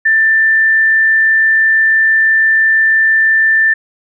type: tone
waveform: sine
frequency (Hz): 1777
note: A6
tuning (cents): +17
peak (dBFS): -7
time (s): 0.05-3.74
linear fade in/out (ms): 10
effects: none